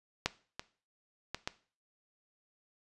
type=clicks; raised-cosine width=0.2 ms; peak=-11 / -21 / -18 / -16 dBFS; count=4; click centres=0.26 / 0.595 / 1.346 / 1.475 s; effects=noise-tail reverb RT60 0.4 s tail -17 dB re dry + resampled to 24000 Hz